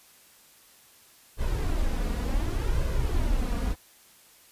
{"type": "noise with flanger", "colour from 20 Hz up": "brown", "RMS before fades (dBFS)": -26, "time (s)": [1.37, 3.76], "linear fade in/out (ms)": 50, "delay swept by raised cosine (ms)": [1.9, 4.2], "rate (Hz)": 0.68, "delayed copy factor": 0.55, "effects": ["white hiss -56 dBFS RMS until 4.51 s", "resampled to 32000 Hz"]}